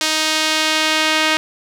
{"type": "tone with band-pass filter sweep", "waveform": "sawtooth", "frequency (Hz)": 312.6, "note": "D#4", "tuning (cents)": 8, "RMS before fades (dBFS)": -17, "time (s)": [0.01, 1.37], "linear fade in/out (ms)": 0, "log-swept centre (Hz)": [4700, 2700], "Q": 0.97, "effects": []}